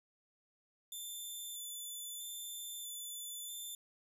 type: tone with vibrato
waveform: 10% pulse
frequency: 3520 Hz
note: A7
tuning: in tune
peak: -36 dBFS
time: 0.92-3.75 s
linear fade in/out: 2 ms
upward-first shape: square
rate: 0.78 Hz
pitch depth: 13 cents each way
effects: none